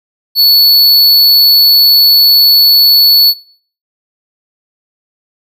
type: tone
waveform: square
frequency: 4429 Hz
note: C#8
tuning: 2 cents flat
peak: -4 dBFS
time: 0.35-3.34 s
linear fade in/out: 50 ms
effects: noise-tail reverb RT60 0.5 s tail -18 dB re dry